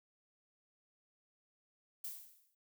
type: noise with exponential decay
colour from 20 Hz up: violet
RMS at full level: -41 dBFS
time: 2.04-2.55 s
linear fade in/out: 5 ms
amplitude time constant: 110 ms
effects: none